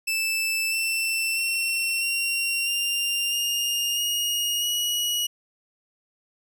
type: tone with pitch steps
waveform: sawtooth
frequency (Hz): 2640 / 2677 / 2714 / 2752 / 2791 / 2829 / 2869 / 2909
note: E7 / E7 / E7 / F7 / F7 / F7 / F7 / F#7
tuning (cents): +2 / +26 / +50 / -26 / -2 / +22 / +46 / -30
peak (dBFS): -20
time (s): 0.07-5.27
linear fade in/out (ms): 10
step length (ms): 650
effects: none